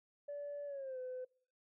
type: tone with pitch glide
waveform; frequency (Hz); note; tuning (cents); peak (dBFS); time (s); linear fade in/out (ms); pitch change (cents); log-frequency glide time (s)
sine; 577 to 508.1; D5 to B4; -31 to +49; -40; 0.28-1.25; 10; -220; 0.66-0.99
effects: noise-tail reverb RT60 0.5 s tail -24 dB re dry + tanh soft clip ceiling -38 dBFS